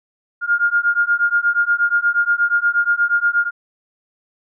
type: beating tone pair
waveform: sine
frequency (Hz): 1410 / 1418.4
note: F6 / F6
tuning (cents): +16 / +26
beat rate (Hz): 8.4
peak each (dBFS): -17 / -17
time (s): 0.41-3.51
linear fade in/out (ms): 50
effects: none